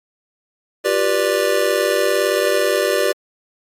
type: chord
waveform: square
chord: G dominant seventh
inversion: third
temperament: just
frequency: 352.8 / 392 / 490 / 588 Hz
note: F4 / G4 / B4 / D5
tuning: +18 / 0 / -14 / +2 cents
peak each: -26 / -21 / -22 / -20 dBFS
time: 0.84-3.13 s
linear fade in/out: 20 ms
effects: AAC 48 kbps